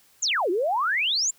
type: exponential two-way sweep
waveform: sine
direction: down then up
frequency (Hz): 7540 to 334 to 7540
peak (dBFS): -21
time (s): 0.22-1.31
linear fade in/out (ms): 10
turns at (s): 0.5
effects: white hiss -59 dBFS RMS until 1.38 s